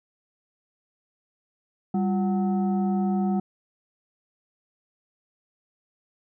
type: tone with frequency modulation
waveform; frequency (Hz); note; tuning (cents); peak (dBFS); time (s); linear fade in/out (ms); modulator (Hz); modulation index
sine; 196; G3; 0; -21; 1.94-3.4; 5; 546; 0.61
effects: none